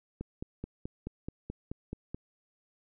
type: click train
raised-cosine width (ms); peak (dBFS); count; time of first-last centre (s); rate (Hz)
3; -24; 10; 0.21-2.145; 4.65
effects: none